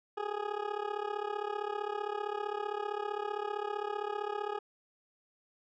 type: tone with amplitude modulation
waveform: 20% pulse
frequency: 415.3 Hz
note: G#4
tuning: in tune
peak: -25 dBFS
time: 0.17-4.59 s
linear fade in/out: 10 ms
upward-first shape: sine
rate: 35.4 Hz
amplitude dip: 85%
effects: low-pass 2000 Hz 12 dB/octave